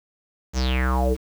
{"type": "tone with low-pass filter sweep", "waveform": "square", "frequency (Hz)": 64.2, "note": "C2", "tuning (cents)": -32, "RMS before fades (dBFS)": -21, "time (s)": [0.53, 1.17], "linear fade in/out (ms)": 50, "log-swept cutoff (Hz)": [7100, 360], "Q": 7.6, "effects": ["7-bit"]}